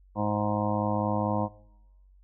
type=harmonic tone; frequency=104.5 Hz; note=G#2; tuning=11 cents sharp; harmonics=1 / 2 / 3 / 5 / 6 / 7 / 8 / 9 / 10; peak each=-32 / -30 / -34 / -33 / -36 / -35 / -39 / -33 / -38 dBFS; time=0.15-1.49 s; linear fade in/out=50 ms; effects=noise-tail reverb RT60 1.0 s tail -23 dB re dry + added 47 Hz sine -54 dBFS peak until 2.23 s